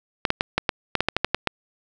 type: clicks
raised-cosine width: 0.3 ms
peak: -3 dBFS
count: 12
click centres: 0.252 / 0.304 / 0.409 / 0.58 / 0.692 / 0.953 / 1.006 / 1.086 / 1.166 / 1.246 / 1.346 / 1.473 s
effects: none